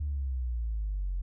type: exponential sweep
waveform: sine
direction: down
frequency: 75.2 to 43.61 Hz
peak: -28 dBFS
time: 0-1.22 s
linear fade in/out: 10 ms
effects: tanh soft clip ceiling -25 dBFS